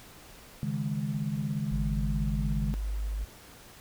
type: chord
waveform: sine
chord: C# suspended second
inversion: none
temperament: equal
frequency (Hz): 138.59 / 155.56 / 207.7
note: C#3 / D#3 / G#3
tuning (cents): 0 / 0 / 0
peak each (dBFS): -33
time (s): 0.63-2.74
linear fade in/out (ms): 0
type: tone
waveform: sine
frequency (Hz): 51.2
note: G#1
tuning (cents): -24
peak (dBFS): -29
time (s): 1.71-3.25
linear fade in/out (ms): 10
effects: pink hiss -51 dBFS RMS until 3.8 s